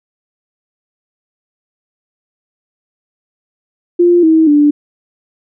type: tone with pitch steps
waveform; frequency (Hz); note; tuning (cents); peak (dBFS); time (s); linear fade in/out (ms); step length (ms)
sine; 349.1 / 320.1 / 293.6; F4 / D#4 / D4; -1 / +49 / 0; -5; 3.99-4.71; 10; 240
effects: none